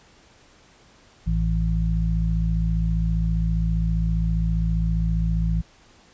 harmonic tone, 55 Hz, A1, in tune, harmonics 1 / 2 / 3, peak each -21 / -29 / -24 dBFS, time 1.26-5.62 s, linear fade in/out 20 ms, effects pink hiss -54 dBFS RMS until 6.13 s + resampled to 16000 Hz

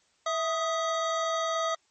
square tone pair together, 655.4 / 1252 Hz, E5 / D#6, -10 / +10 cents, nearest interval major seventh, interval 1120 cents, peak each -30 / -30 dBFS, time 0.26-1.75 s, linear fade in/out 5 ms, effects white hiss -68 dBFS RMS until 1.9 s + MP3 32 kbps

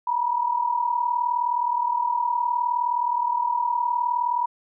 sine tone pair together, 932.3 / 971.6 Hz, A#5 / B5, 0 / -29 cents, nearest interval minor second, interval 71 cents, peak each -26 / -22 dBFS, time 0.07-4.46 s, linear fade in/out 5 ms, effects none

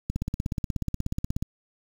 click train, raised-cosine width 5 ms, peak -15 dBFS, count 23, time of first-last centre 0.1-1.425 s, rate 16.6 Hz, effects 7-bit

